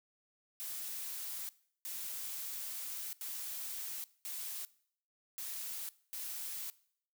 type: noise bursts at uneven times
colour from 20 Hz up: blue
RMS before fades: -42 dBFS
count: 6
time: 0.6-1.49 / 1.85-3.13 / 3.21-4.04 / 4.25-4.65 / 5.38-5.89 / 6.13-6.7 s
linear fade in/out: 0 ms
effects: noise-tail reverb RT60 0.6 s tail -20 dB re dry